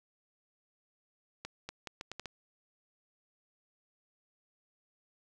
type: accelerating click train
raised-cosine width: 0.2 ms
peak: -23 dBFS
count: 7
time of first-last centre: 1.45-2.257 s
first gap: 240 ms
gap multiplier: 0.76
effects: none